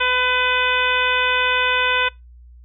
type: harmonic tone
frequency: 502 Hz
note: B4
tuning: 28 cents sharp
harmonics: 1 / 2 / 3 / 4 / 5 / 6 / 7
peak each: -26 / -23 / -21 / -26 / -22 / -26 / -26 dBFS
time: 0-2.09 s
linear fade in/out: 10 ms
effects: noise-tail reverb RT60 0.2 s tail -24 dB re dry + added 60 Hz sine -41 dBFS peak until 2.64 s